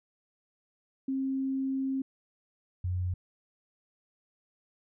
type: tone pair in turn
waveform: sine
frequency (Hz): 267.3 / 90.5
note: C4 / F#2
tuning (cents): +37 / -38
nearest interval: octave + perfect fifth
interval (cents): 1875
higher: first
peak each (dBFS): -28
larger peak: neither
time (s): 1.08-2.02 / 2.84-3.14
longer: first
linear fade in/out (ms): 5
effects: none